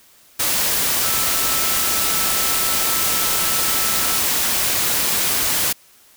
sine tone in noise, 1318.5 Hz, E6, in tune, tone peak -30 dBFS, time 1.03-4.19 s, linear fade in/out 10 ms, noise white, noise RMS -19 dBFS, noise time 0.39-5.73 s, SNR -14 dB, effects white hiss -51 dBFS RMS until 6.16 s

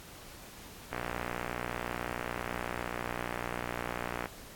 click train, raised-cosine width 0.5 ms, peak -19 dBFS, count 201, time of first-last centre 0.93-4.258 s, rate 60.1 Hz, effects pink hiss -50 dBFS RMS until 4.55 s + AAC 64 kbps

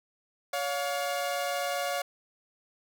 sawtooth tone pair together, 565 / 709.5 Hz, C#5 / F5, +33 / +27 cents, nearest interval major third, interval 394 cents, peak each -28 dBFS, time 0.53-2.02 s, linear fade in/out 5 ms, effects none

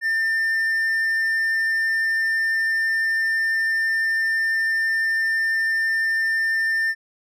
triangle tone, 1797 Hz, A6, 36 cents sharp, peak -17 dBFS, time 0.01-6.95 s, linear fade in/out 50 ms, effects none

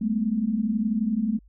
sine tone cluster, 199.4 / 218.1 / 249.9 Hz, G3 / A3 / B3, +30 / -15 / +21 cents, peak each -29 / -23 / -31 dBFS, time 0.01-1.39 s, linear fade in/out 10 ms, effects added 50 Hz sine -51 dBFS peak until 1.48 s

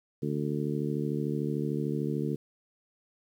harmonic tone, 73.42 Hz, D2, in tune, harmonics 2 / 3 / 4 / 5 / 6, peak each -32 / -34 / -35 / -36 / -37 dBFS, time 0.22-2.36 s, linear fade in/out 10 ms, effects 10-bit

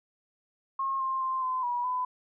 sine tone with pitch steps, 1078 / 1058 / 1048 / 1026 / 969 / 1004 Hz, C#6 / C6 / C6 / C6 / B5 / B5, -49 / +19 / +2 / -34 / -33 / +28 cents, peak -27 dBFS, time 0.79-2.05 s, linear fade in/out 5 ms, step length 210 ms, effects none

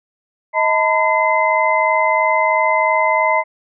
sine tone cluster, 632 / 899 / 1002 / 2061 Hz, D#5 / A5 / B5 / C7, +27 / +37 / +25 / -27 cents, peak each -18 dBFS, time 0.53-3.44 s, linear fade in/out 50 ms, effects none

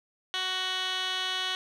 15% pulse tone with band-pass filter, 372.3 Hz, F#4, 11 cents sharp, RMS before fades -31 dBFS, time 0.34-1.55 s, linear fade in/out 0 ms, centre 2900 Hz, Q 3.6, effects none

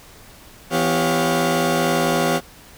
30% pulse tone cluster, 167.2 / 251.1 / 392.7 / 554 / 710 Hz, E3 / B3 / G4 / C#5 / F5, +25 / +29 / +3 / -1 / +28 cents, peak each -21 dBFS, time 0.7-2.41 s, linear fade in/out 50 ms, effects pink hiss -45 dBFS RMS until 2.77 s

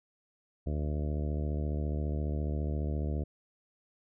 harmonic tone, 74.6 Hz, D2, 28 cents sharp, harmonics 1 / 2 / 3 / 4 / 5 / 6 / 7 / 8 / 9, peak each -31 / -37 / -41 / -43 / -45 / -47 / -48 / -49 / -50 dBFS, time 0.66-3.24 s, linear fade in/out 10 ms, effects none

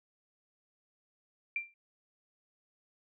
sine tone with exponential decay, 2363 Hz, D7, 10 cents sharp, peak -28 dBFS, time 1.56-1.74 s, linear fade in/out 2 ms, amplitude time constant 37 ms, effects none

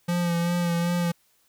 square tone with vibrato, 172.6 Hz, F3, 20 cents flat, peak -23 dBFS, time 0.08-1.12 s, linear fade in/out 10 ms, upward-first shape sine, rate 2.6 Hz, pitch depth 27 cents each way, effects white hiss -65 dBFS RMS until 1.48 s

